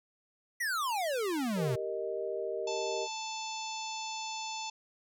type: exponential sweep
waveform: square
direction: down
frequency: 2003 to 117.8 Hz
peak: -31 dBFS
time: 0.6-1.76 s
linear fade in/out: 10 ms
type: chord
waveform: sine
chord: Eb major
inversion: first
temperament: equal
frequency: 392 / 466.2 / 622.3 Hz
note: G4 / Bb4 / Eb5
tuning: 0 / 0 / 0 cents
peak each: -37 dBFS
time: 1.55-3.08 s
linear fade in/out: 50 ms
type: harmonic tone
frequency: 880 Hz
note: A5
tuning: in tune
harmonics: 1 / 3 / 4 / 5 / 6 / 7 / 8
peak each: -39 / -44 / -45 / -46 / -47 / -47 / -48 dBFS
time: 2.67-4.7 s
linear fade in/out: 5 ms
effects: none